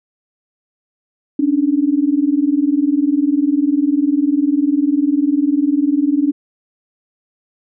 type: tone pair together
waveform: sine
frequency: 277.2 / 297.2 Hz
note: C#4 / D4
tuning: 0 / +21 cents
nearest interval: minor second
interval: 121 cents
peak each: -15 dBFS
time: 1.39-6.32 s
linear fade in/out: 5 ms
effects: none